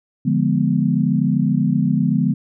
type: chord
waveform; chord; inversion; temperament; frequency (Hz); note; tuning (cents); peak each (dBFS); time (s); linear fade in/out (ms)
sine; D diminished seventh; none; equal; 146.83 / 174.61 / 207.7 / 246.9; D3 / F3 / Ab3 / Cb4; 0 / 0 / 0 / 0; -20; 0.25-2.34; 10
effects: none